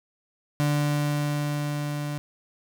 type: tone with level ramp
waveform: 35% pulse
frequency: 146.83 Hz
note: D3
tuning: in tune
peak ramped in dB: -19 to -27 dBFS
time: 0.6-2.18 s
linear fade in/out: 0 ms
effects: none